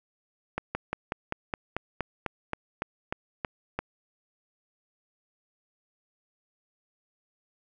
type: slowing click train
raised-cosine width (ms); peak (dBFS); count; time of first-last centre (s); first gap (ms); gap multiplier
0.5; -14; 14; 0.58-3.79; 170; 1.06
effects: none